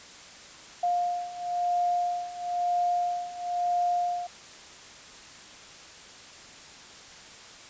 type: beating tone pair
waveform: sine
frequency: 706 / 707 Hz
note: F5 / F5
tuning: +19 / +21 cents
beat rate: 1 Hz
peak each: -30 / -27 dBFS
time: 0.83-4.27 s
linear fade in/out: 5 ms
effects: white hiss -47 dBFS RMS until 7.69 s + resampled to 16000 Hz